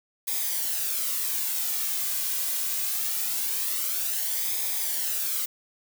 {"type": "noise with flanger", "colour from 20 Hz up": "blue", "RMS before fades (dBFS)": -28, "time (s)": [0.27, 5.46], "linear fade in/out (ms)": 10, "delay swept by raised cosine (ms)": [0.69, 2.29], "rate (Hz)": 0.23, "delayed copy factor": -0.55, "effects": []}